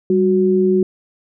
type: tone pair together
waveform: sine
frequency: 195.5 / 369.1 Hz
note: G3 / F#4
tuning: -4 / -4 cents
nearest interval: major seventh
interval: 1100 cents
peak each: -16 / -13 dBFS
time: 0.1-0.83 s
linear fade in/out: 2 ms
effects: none